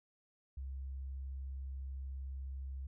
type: tone with vibrato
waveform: sine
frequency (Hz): 66.9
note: C2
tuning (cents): +39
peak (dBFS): -40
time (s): 0.57-2.87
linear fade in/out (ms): 5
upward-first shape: sine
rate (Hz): 19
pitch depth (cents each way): 8
effects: none